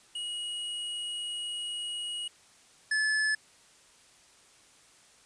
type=tone pair in turn; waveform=square; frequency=2898 / 1728.3 Hz; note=F#7 / A6; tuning=-37 / -31 cents; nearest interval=major sixth; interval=894 cents; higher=first; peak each=-34 / -26 dBFS; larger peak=second; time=0.15-2.28 / 2.91-3.35 s; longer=first; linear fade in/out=5 ms; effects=white hiss -59 dBFS RMS until 5.25 s + resampled to 22050 Hz